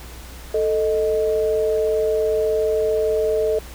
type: tone pair together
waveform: sine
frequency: 440 / 622.3 Hz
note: A4 / D#5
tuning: 0 / 0 cents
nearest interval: tritone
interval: 600 cents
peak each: -18 / -22 dBFS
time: 0.54-3.59 s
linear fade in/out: 5 ms
effects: added 60 Hz sine -37 dBFS peak until 3.74 s + pink hiss -41 dBFS RMS until 3.74 s